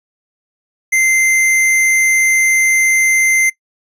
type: tone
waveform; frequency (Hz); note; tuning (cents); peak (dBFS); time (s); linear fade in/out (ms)
square; 2081; C7; -10; -11; 0.92-3.5; 10
effects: noise-tail reverb RT60 0.1 s tail -20 dB re dry + resampled to 32000 Hz